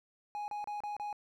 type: tone bursts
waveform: triangle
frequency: 830.6 Hz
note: G#5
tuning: in tune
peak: -34 dBFS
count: 5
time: 0.35-1.128 s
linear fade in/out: 0 ms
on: 130 ms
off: 32 ms
effects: none